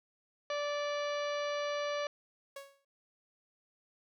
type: harmonic tone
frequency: 583 Hz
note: D5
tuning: 13 cents flat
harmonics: 1 / 2 / 3 / 4 / 5 / 6 / 7 / 8 / 10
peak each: -34 / -40 / -44 / -46 / -48 / -50 / -51 / -52 / -54 dBFS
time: 0.5-2.07 s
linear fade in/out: 2 ms
type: tone with exponential decay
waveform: sawtooth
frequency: 554.4 Hz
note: C#5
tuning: in tune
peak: -37 dBFS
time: 2.56-2.85 s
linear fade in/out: 5 ms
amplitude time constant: 62 ms
effects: none